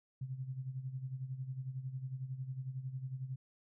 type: tone with tremolo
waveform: sine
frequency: 130.81 Hz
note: C3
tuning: in tune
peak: -36 dBFS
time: 0.21-3.36 s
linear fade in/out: 5 ms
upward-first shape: sine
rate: 11 Hz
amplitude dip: 70%
effects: none